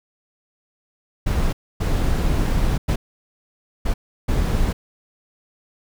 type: noise bursts at uneven times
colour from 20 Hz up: brown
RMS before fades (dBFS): -19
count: 5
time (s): 1.26-1.53 / 1.8-2.78 / 2.88-2.96 / 3.85-3.94 / 4.28-4.73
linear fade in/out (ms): 10
effects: none